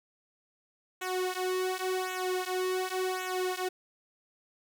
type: tone with flanger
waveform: sawtooth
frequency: 370 Hz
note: F#4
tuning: in tune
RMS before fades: -32 dBFS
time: 1.01-3.69 s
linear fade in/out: 10 ms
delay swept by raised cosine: 0.2 to 4 ms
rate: 0.9 Hz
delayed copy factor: -1
effects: none